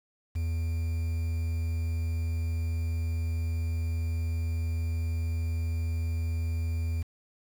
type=tone with quantisation; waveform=triangle; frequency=82.41 Hz; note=E2; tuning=in tune; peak=-25 dBFS; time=0.35-7.03 s; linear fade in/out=10 ms; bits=8; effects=none